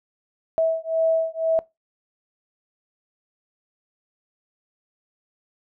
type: beating tone pair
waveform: sine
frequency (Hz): 649 / 651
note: E5 / E5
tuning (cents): -27 / -22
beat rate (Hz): 2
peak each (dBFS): -22 / -22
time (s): 0.58-1.59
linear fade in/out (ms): 0
effects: noise-tail reverb RT60 0.2 s tail -21 dB re dry